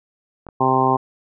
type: clicks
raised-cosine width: 1 ms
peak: -23 / -22 dBFS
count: 2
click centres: 0.467 / 0.488 s
type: harmonic tone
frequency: 130.81 Hz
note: C3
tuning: in tune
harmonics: 1 / 2 / 3 / 4 / 5 / 6 / 7 / 8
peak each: -25 / -23 / -22 / -29 / -27 / -20 / -21 / -20 dBFS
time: 0.6-0.97 s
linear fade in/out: 10 ms
effects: none